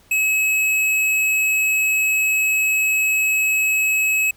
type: tone with hard clipping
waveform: triangle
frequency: 2570 Hz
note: E7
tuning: 45 cents flat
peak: -17 dBFS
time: 0.11-4.31 s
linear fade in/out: 5 ms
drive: 18 dB
effects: pink hiss -54 dBFS RMS until 4.36 s